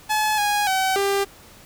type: tone with pitch steps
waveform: sawtooth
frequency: 856 / 826 / 761 / 397 Hz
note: A5 / G#5 / F#5 / G4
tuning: -48 / -10 / +48 / +22 cents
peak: -15 dBFS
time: 0.09-1.25 s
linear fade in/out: 20 ms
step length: 290 ms
effects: pink hiss -47 dBFS RMS until 1.65 s